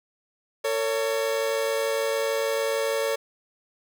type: tone pair together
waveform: 40% pulse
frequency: 452.8 / 559.4 Hz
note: A4 / C#5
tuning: +50 / +16 cents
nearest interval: major third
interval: 366 cents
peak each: -26 / -25 dBFS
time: 0.64-3.16 s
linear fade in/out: 10 ms
effects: none